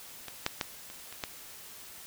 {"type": "clicks", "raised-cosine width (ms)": 0.2, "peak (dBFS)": [-22, -10, -12, -27, -26, -15], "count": 6, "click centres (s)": [0.283, 0.464, 0.612, 0.901, 1.126, 1.238], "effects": ["white hiss -48 dBFS RMS until 2.06 s"]}